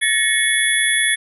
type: tone cluster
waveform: sine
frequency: 1742 / 1872 / 2198 / 3396 / 10600 Hz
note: A6 / A#6 / C#7 / G#7 / E9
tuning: -18 / +7 / -15 / +38 / +9 cents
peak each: -21 dBFS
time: 0.01-1.16 s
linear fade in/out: 20 ms
effects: none